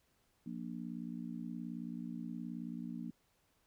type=harmonic tone; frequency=58.8 Hz; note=A#1; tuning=16 cents sharp; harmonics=3 / 4 / 5; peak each=-45 / -43 / -48 dBFS; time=0.46-3.11 s; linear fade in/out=5 ms; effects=pink hiss -75 dBFS RMS until 3.66 s